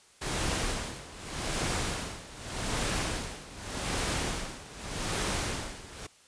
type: noise with tremolo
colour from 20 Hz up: pink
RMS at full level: -30 dBFS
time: 0.21-6.07 s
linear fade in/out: 10 ms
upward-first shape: sine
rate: 0.84 Hz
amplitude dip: 85%
effects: white hiss -59 dBFS RMS until 6.27 s + resampled to 22050 Hz